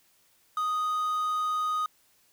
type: tone with quantisation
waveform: triangle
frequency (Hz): 1244.5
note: D#6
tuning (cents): 0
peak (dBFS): -24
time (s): 0.57-1.86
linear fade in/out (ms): 2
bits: 8
effects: white hiss -65 dBFS RMS until 2.32 s